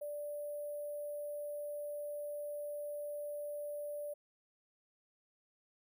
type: tone with sample-and-hold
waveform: sine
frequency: 587.3 Hz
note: D5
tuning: in tune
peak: -39 dBFS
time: 0.01-4.14 s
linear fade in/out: 10 ms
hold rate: 11025 Hz
effects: none